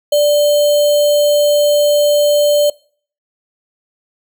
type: tone with sample-and-hold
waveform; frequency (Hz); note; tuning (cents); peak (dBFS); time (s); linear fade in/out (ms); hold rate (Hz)
sine; 587.3; D5; 0; -8; 0.12-2.7; 5; 3675
effects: noise-tail reverb RT60 0.5 s tail -25 dB re dry